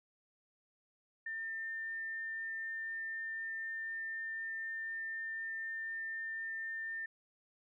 sine tone, 1801 Hz, A6, 40 cents sharp, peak -38 dBFS, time 1.26-7.06 s, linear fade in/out 5 ms, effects none

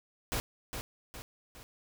pink noise with echo, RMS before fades -33 dBFS, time 0.32-0.4 s, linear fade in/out 0 ms, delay 410 ms, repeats 3, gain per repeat -6 dB, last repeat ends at 1.63 s, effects none

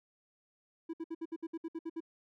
triangle tone bursts, 328.1 Hz, E4, 8 cents flat, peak -34 dBFS, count 11, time 0.89-2.005 s, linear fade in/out 10 ms, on 45 ms, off 62 ms, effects none

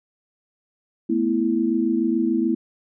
sine chord, A suspended second, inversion none, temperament equal, 220 / 246.9 / 329.6 Hz, A3 / B3 / E4, 0 / 0 / 0 cents, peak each -24 / -23 / -21 dBFS, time 1.09-2.55 s, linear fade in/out 10 ms, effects none

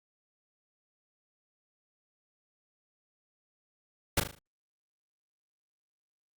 pink noise with echo, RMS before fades -25 dBFS, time 4.17-4.2 s, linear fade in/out 5 ms, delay 38 ms, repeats 5, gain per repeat -7 dB, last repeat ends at 4.39 s, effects Opus 48 kbps

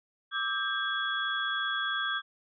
sine tone cluster, 1171 / 1294 / 1590 / 3355 Hz, D6 / E6 / G6 / G#7, -5 / -32 / +24 / +17 cents, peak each -36 / -38 / -31 / -34 dBFS, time 0.31-2.22 s, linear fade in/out 50 ms, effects none

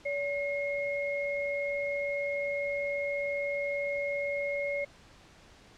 sine tone pair together, 570 / 2154 Hz, C#5 / C7, +48 / +50 cents, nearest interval octave + major seventh, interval 2302 cents, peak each -31 / -34 dBFS, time 0.05-4.85 s, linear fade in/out 10 ms, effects pink hiss -56 dBFS RMS until 5.77 s + low-pass 6000 Hz 12 dB/octave

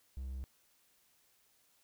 triangle tone, 65.41 Hz, C2, in tune, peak -37 dBFS, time 0.17-0.44 s, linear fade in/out 0 ms, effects white hiss -71 dBFS RMS until 1.83 s

